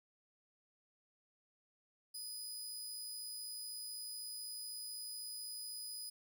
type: tone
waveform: 20% pulse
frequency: 4978 Hz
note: D#8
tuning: in tune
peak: -38 dBFS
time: 2.14-6.1 s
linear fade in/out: 10 ms
effects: none